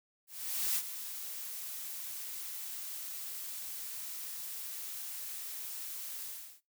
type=noise with ADSR envelope; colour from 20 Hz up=blue; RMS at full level=-31 dBFS; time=0.27-6.61 s; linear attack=490 ms; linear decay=57 ms; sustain=-11 dB; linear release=350 ms; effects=noise-tail reverb RT60 0.2 s tail -19 dB re dry